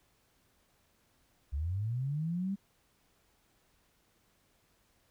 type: linear sweep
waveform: sine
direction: up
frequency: 65.41 to 201.4 Hz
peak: -31 dBFS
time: 1.52-2.56 s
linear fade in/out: 20 ms
effects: pink hiss -71 dBFS RMS until 5.1 s